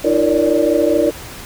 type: tone cluster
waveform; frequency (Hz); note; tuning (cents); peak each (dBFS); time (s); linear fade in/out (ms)
sine; 307.6 / 341.1 / 465.1 / 568 / 593; D#4 / F4 / A#4 / C#5 / D5; -20 / -41 / -4 / +42 / +17; -18; 0.04-1.11; 10
effects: pink hiss -33 dBFS RMS until 1.45 s